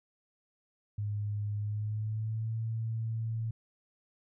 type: tone with pitch glide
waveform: sine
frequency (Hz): 103.83 to 112.58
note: G#2 to A2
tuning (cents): 0 to +40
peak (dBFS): -31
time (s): 0.98-3.51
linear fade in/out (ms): 5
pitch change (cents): +140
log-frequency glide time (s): 1.58-2.56
effects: none